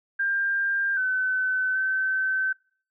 sine tone with pitch steps, 1595 / 1517 / 1536 Hz, G6 / F#6 / G6, +30 / +43 / -36 cents, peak -22 dBFS, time 0.19-2.53 s, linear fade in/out 10 ms, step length 780 ms, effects noise-tail reverb RT60 0.5 s tail -25 dB re dry

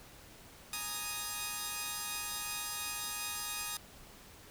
5% pulse chord, Ab suspended second, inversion none, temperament equal, 830.6 / 932.3 / 1244.5 Hz, Ab5 / Bb5 / Eb6, 0 / 0 / 0 cents, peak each -32 / -32 / -27 dBFS, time 0.73-3.77 s, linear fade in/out 2 ms, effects pink hiss -55 dBFS RMS until 4.5 s

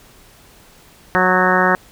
harmonic tone with a mistuned harmonic, 183.7 Hz, F#3, 12 cents flat, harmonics 1 / 2 / 3 / 4 / 5 / 6 / 7 / 8 / 9 / 10, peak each -21 / -21 / -21 / -21 / -21 / -21 / -21 / -21 / -21 / -21 dBFS, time 1.15-1.75 s, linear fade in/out 0 ms, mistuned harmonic 8, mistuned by +25 cents, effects pink hiss -47 dBFS RMS until 1.91 s

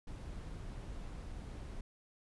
brown noise, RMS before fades -45 dBFS, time 0.07-1.81 s, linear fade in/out 5 ms, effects resampled to 24000 Hz

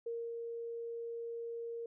sine tone with ADSR envelope, 465.1 Hz, A#4, 4 cents flat, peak -36 dBFS, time 0.06-1.86 s, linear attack 7 ms, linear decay 250 ms, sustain -3 dB, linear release 3 ms, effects none

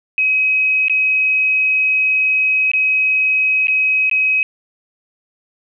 sine tone with dropouts, 2539 Hz, D#7, 34 cents sharp, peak -12 dBFS, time 0.18-4.43 s, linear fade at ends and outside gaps 1 ms, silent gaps 0.883-0.897 / 2.716-2.735 / 3.671-3.682 / 4.097-4.113 s, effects none

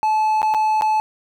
triangle tone with dropouts, 865 Hz, A5, 30 cents flat, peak -13 dBFS, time 0.03-1 s, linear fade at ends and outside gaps 0 ms, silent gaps 0.418-0.429 / 0.54-0.546 / 0.811-0.821 s, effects none

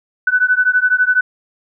sine beating tone pair, 1491 / 1503 Hz, F#6 / F#6, +13 / +27 cents, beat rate 12 Hz, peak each -14 dBFS, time 0.27-1.21 s, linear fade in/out 5 ms, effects none

